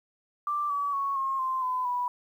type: tone with pitch steps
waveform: sine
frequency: 1177 / 1142.2 / 1108.4 / 1075.6 / 1043.8 / 1012.9 / 982.9 Hz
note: D6 / D6 / C#6 / C6 / C6 / B5 / B5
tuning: +3 / -49 / -1 / +47 / -4 / +43 / -9 cents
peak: -26 dBFS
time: 0.47-2.08 s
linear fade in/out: 2 ms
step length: 230 ms
effects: 10-bit

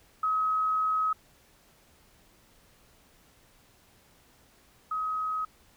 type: tone pair in turn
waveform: sine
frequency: 1274 / 1268.1 Hz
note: D#6 / D#6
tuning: +41 / +33 cents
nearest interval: unison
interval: 8 cents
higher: first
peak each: -24 / -28 dBFS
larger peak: first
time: 0.23-1.13 / 4.91-5.45 s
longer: first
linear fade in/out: 5 ms
effects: pink hiss -61 dBFS RMS until 5.76 s

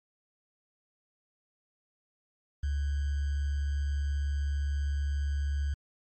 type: tone with sample-and-hold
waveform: sine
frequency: 71.2 Hz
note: C#2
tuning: 47 cents sharp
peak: -27 dBFS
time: 2.63-5.74 s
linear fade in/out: 5 ms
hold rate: 1575 Hz
effects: MP3 32 kbps

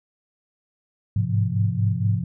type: tone cluster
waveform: sine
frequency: 102.5 / 106.8 / 129.1 / 172.9 Hz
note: G#2 / G#2 / C3 / F3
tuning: -22 / +49 / -23 / -17 cents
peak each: -23 / -23 / -27 / -27 dBFS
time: 1.16-2.24 s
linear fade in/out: 5 ms
effects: none

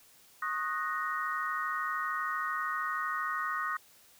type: chord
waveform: sine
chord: D# minor seventh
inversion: third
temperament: equal with one note detuned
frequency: 1091.6 / 1244.5 / 1480 / 1864.7 Hz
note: C#6 / D#6 / F#6 / A#6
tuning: -27 / 0 / 0 / 0 cents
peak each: -38 / -34 / -38 / -37 dBFS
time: 0.42-3.77 s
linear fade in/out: 5 ms
effects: white hiss -60 dBFS RMS until 4.19 s

